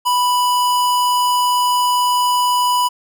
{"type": "tone", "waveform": "square", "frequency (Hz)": 987.8, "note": "B5", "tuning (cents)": 0, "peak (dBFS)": -14, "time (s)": [0.05, 2.89], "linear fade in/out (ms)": 20, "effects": []}